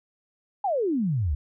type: exponential sweep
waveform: sine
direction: down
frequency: 851 to 65.41 Hz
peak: -22 dBFS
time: 0.64-1.35 s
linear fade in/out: 5 ms
effects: none

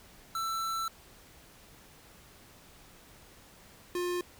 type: tone pair in turn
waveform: square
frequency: 1333 / 354.8 Hz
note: E6 / F4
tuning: +19 / +27 cents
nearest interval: octave + major seventh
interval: 2292 cents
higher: first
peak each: -32 / -31 dBFS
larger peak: second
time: 0.35-0.88 / 3.95-4.21 s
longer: first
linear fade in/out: 2 ms
effects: pink hiss -56 dBFS RMS until 4.39 s

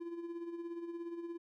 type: tone with tremolo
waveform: triangle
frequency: 340 Hz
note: F4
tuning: 46 cents flat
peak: -36 dBFS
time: 0-1.38 s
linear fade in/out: 20 ms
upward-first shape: sine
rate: 17 Hz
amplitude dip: 55%
effects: none

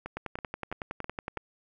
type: two click trains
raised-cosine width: 0.5 ms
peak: -19 / -22 dBFS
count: 14 / 5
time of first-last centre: 0.17-1.374 / 0.06-1.371 s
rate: 10.8 / 3.05 Hz
effects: none

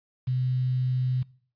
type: tone with quantisation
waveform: sine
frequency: 127.6 Hz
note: C3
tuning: 43 cents flat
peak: -23 dBFS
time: 0.27-1.23 s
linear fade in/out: 10 ms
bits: 8
effects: noise-tail reverb RT60 0.5 s tail -22 dB re dry + resampled to 11025 Hz

